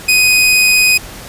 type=tone; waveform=sawtooth; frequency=2499 Hz; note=D#7; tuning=7 cents sharp; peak=-4 dBFS; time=0.08-0.98 s; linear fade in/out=10 ms; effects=pink hiss -31 dBFS RMS until 1.28 s + resampled to 32000 Hz